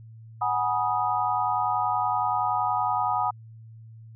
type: chord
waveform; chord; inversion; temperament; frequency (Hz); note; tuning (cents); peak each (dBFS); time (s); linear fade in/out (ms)
sine; G# minor seventh; third; equal with one note detuned; 740 / 830.6 / 970.8 / 1244.5; F#5 / G#5 / B5 / D#6; 0 / 0 / -30 / 0; -28; 0.41-3.31; 10
effects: added 112 Hz sine -43 dBFS peak until 4.15 s